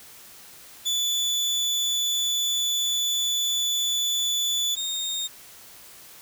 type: tone pair in turn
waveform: 30% pulse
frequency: 3471 / 3689 Hz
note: A7 / A#7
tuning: -24 / -19 cents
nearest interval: minor second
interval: 105 cents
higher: second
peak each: -20 / -24 dBFS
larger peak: first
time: 0.85-4.76 / 4.76-5.28 s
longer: first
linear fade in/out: 20 ms
effects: white hiss -47 dBFS RMS until 6.21 s